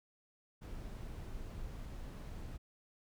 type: noise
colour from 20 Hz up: brown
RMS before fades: -45 dBFS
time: 0.61-2.58 s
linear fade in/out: 20 ms
effects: none